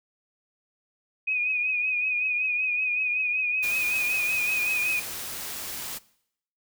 sine tone with vibrato, 2489 Hz, D#7, in tune, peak -23 dBFS, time 1.27-5 s, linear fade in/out 10 ms, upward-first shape triangle, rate 5.3 Hz, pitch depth 55 cents each way
white noise, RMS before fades -35 dBFS, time 3.62-5.99 s, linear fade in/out 20 ms
effects noise-tail reverb RT60 0.7 s tail -20 dB re dry

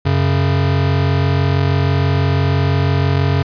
square tone pair together, 92.5 / 138.59 Hz, F#2 / C#3, 0 / 0 cents, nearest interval perfect fifth, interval 700 cents, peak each -16 dBFS, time 0.05-3.43 s, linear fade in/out 10 ms, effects resampled to 11025 Hz

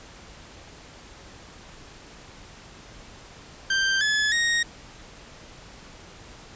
sawtooth tone with pitch steps, 1571 / 1713.2 / 1868.2 Hz, G6 / A6 / A#6, +3 / -47 / +3 cents, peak -17 dBFS, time 3.7-4.63 s, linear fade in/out 5 ms, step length 310 ms, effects pink hiss -46 dBFS RMS until 6.55 s + resampled to 16000 Hz

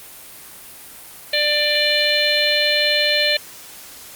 harmonic tone, 593 Hz, D5, 17 cents sharp, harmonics 1 / 3 / 4 / 5 / 6 / 7, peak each -22 / -23 / -22 / -23 / -24 / -20 dBFS, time 1.33-3.37 s, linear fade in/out 5 ms, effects white hiss -39 dBFS RMS until 4.15 s + Opus 32 kbps

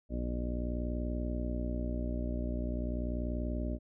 harmonic tone, 60.4 Hz, B1, 38 cents flat, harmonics 1 / 2 / 3 / 4 / 5 / 6 / 7 / 9 / 10, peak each -34 / -44 / -44 / -39 / -43 / -47 / -53 / -53 / -44 dBFS, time 0.09-3.79 s, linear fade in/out 50 ms, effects none

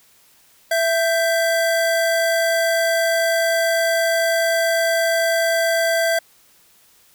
square tone pair together, 665 / 1568 Hz, E5 / G6, +15 / 0 cents, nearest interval octave + minor third, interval 1485 cents, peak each -18 / -23 dBFS, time 0.71-6.19 s, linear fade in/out 5 ms, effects white hiss -54 dBFS RMS until 7.14 s

